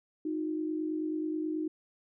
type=tone pair together; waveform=sine; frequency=311.1 / 360.4 Hz; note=D#4 / F#4; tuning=0 / -45 cents; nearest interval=minor third; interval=255 cents; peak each=-31 / -38 dBFS; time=0.25-1.68 s; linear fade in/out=5 ms; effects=none